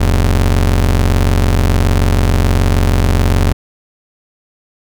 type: ring-modulated tone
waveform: 40% pulse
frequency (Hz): 65.41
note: C2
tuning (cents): 0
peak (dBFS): -5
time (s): 0-3.53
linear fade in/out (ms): 10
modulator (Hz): 23.4
effects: none